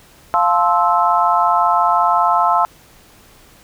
sine chord, F major seventh, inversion none, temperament just, 698.5 / 873.1 / 1047.7 / 1309.6 Hz, F5 / A5 / C6 / E6, 0 / -14 / +2 / -12 cents, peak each -17 dBFS, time 0.34-2.65 s, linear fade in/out 0 ms, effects pink hiss -47 dBFS RMS until 3.63 s

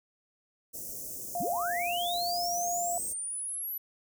white band-stop noise, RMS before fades -40 dBFS, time 0.73-3.14 s, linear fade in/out 20 ms, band 630 to 5800 Hz, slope 48 dB/octave
sine tone, 698.5 Hz, F5, in tune, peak -30 dBFS, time 1.35-2.98 s, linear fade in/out 2 ms
sine linear sweep, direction up, 130.81 to 12000 Hz, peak -33 dBFS, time 1.4-3.78 s, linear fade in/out 5 ms
effects none

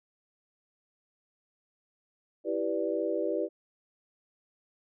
sine chord, E minor seventh, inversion none, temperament equal, 329.6 / 392 / 493.9 / 587.3 Hz, E4 / G4 / B4 / D5, 0 / 0 / 0 / 0 cents, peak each -33 dBFS, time 2.44-3.49 s, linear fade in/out 50 ms, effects none

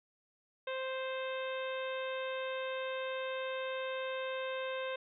harmonic tone, 523.3 Hz, C5, in tune, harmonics 1 / 2 / 3 / 4 / 5 / 6 / 7, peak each -37 / -44 / -45 / -49 / -47 / -52 / -50 dBFS, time 0.67-4.96 s, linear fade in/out 5 ms, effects none

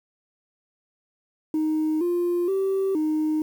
sine tone with pitch steps, 311.1 / 350 / 386.5 / 309.2 Hz, D#4 / F4 / G4 / D#4, 0 / +4 / -24 / -11 cents, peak -19 dBFS, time 1.54-3.42 s, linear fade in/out 2 ms, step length 470 ms, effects tanh soft clip ceiling -18 dBFS + 8-bit

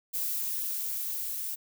violet noise with level ramp, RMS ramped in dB -31 to -35 dBFS, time 0.13-1.56 s, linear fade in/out 20 ms, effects none

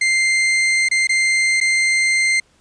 40% pulse tone with dropouts, 2093 Hz, C7, in tune, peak -13 dBFS, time 0.01-2.4 s, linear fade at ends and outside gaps 5 ms, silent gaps 0.887-0.912 / 1.072-1.092 / 1.603-1.611 s, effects pink hiss -57 dBFS RMS until 2.6 s + resampled to 22050 Hz

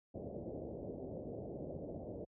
white low-pass noise, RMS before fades -45 dBFS, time 0.14-2.25 s, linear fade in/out 10 ms, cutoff 620 Hz, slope 48 dB/octave, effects high-pass 60 Hz 12 dB/octave

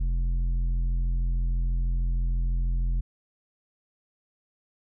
sine tone with tanh clipping, 43.12 Hz, F1, 21 cents flat, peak -24 dBFS, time 0-3.01 s, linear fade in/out 10 ms, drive 8 dB, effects none

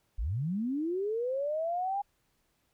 sine linear sweep, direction up, 40.07 to 816 Hz, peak -29 dBFS, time 0.18-2.02 s, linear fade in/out 10 ms, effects pink hiss -74 dBFS RMS until 2.73 s

